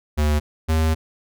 square tone pair in turn, 75.1 / 79.57 Hz, D2 / D#2, +39 / +39 cents, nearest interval minor second, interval 100 cents, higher second, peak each -17 dBFS, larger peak neither, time 0.17-0.4 / 0.68-0.95 s, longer second, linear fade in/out 20 ms, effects none

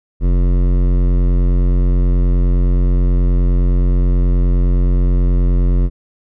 sine tone with hard clipping, 44.76 Hz, F1, 43 cents sharp, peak -12 dBFS, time 0.2-5.9 s, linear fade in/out 50 ms, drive 15 dB, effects none

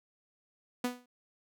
sawtooth tone with exponential decay, 246.9 Hz, B3, in tune, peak -23 dBFS, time 0.84-1.06 s, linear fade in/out 5 ms, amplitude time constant 46 ms, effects none

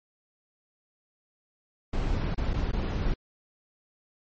brown noise with dropouts, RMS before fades -27 dBFS, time 1.93-3.14 s, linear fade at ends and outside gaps 5 ms, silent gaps 2.346-2.377 / 2.534-2.539 / 2.714-2.731 s, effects low-pass 5000 Hz 12 dB/octave + MP3 32 kbps

